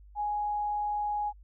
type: tone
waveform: sine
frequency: 832 Hz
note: G#5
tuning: 3 cents sharp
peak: -28 dBFS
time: 0.15-1.33 s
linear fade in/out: 50 ms
effects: added 50 Hz sine -50 dBFS peak until 1.43 s